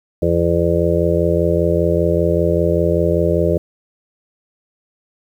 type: harmonic tone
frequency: 85.1 Hz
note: F2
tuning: 44 cents flat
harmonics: 1 / 2 / 4 / 5 / 6 / 7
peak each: -20 / -20 / -20 / -20 / -20 / -20 dBFS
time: 0.22-3.58 s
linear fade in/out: 5 ms
effects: 8-bit